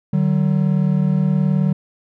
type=tone pair together; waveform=triangle; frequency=150.1 / 189.11 Hz; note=D3 / F#3; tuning=+38 / +38 cents; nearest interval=major third; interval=400 cents; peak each=-15 dBFS; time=0.13-1.73 s; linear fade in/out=5 ms; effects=none